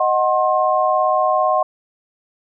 sine chord, C diminished, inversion first, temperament equal with one note detuned, 622.3 / 740 / 1064.8 Hz, Eb5 / Gb5 / C6, 0 / 0 / +30 cents, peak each -18 dBFS, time 0-1.63 s, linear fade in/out 5 ms, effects none

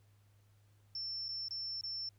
sine tone with dropouts, 5380 Hz, E8, 34 cents sharp, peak -38 dBFS, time 0.95-2.09 s, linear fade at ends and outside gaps 2 ms, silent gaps 1.283-1.288 / 1.484-1.508 / 1.811-1.836 s, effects added 102 Hz sine -64 dBFS peak until 2.18 s + pink hiss -75 dBFS RMS until 2.18 s

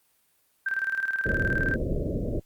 sine tone with tremolo, 1568 Hz, G6, in tune, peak -23 dBFS, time 0.66-1.76 s, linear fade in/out 5 ms, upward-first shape square, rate 19 Hz, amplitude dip 65%
pink low-pass noise, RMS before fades -28 dBFS, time 1.25-2.4 s, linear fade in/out 10 ms, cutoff 620 Hz, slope 96 dB/octave
effects white hiss -67 dBFS RMS until 2.45 s + Opus 32 kbps

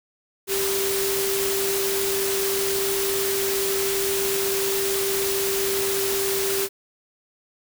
sine tone in noise, 392 Hz, G4, in tune, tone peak -24 dBFS, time 0.47-6.69 s, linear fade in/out 50 ms, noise white, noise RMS -26 dBFS, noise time 0.47-6.69 s, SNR -1 dB, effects none

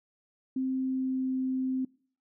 sine tone with pitch glide, 261.6 to 260.1 Hz, C4 to C4, 0 to -10 cents, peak -27 dBFS, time 0.56-1.85 s, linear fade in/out 5 ms, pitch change -10 cents, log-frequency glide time 0.8-1.38 s, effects noise-tail reverb RT60 0.5 s tail -24 dB re dry

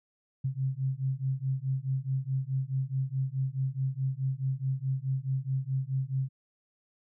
sine beating tone pair, 130.81 / 135.51 Hz, C3 / C#3, 0 / -39 cents, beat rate 4.7 Hz, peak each -31 dBFS, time 0.44-6.29 s, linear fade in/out 10 ms, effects none

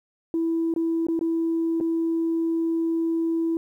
sine tone with dropouts, 329.6 Hz, E4, in tune, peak -20 dBFS, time 0.34-3.57 s, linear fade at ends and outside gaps 1 ms, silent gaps 0.739-0.762 / 1.068-1.085 / 1.192-1.211 / 1.802-1.809 s, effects tanh soft clip ceiling -17 dBFS + 10-bit

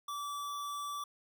square tone, 1157 Hz, D6, 26 cents flat, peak -38 dBFS, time 0.08-1.04 s, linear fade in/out 5 ms, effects none

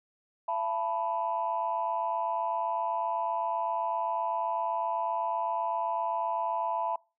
sine chord, E suspended fourth, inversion none, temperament equal with one note detuned, 675.1 / 880 / 987.8 Hz, E5 / A5 / B5, +41 / 0 / 0 cents, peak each -33 / -32 / -31 dBFS, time 0.48-6.96 s, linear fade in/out 5 ms, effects noise-tail reverb RT60 0.3 s tail -23 dB re dry + tanh soft clip ceiling -19 dBFS

